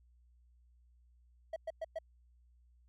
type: tone bursts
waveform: triangle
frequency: 647 Hz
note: E5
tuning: 32 cents flat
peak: -34 dBFS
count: 4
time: 1.53-1.988 s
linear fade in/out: 5 ms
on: 32 ms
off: 110 ms
effects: added 60 Hz sine -63 dBFS peak until 2.88 s